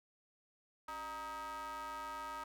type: ring-modulated tone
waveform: square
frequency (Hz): 164.81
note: E3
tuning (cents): 0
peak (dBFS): -40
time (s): 0.88-2.44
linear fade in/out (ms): 5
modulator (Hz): 1100
effects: none